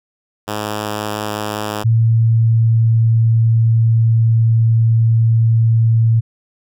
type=tone pair in turn; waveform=5% pulse / sine; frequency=105.6 / 113.71 Hz; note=G#2 / A#2; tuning=+29 / -43 cents; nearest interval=minor second; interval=128 cents; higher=second; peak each=-9 dBFS; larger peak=neither; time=0.47-1.84 / 1.84-6.21 s; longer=second; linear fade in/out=20 ms; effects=none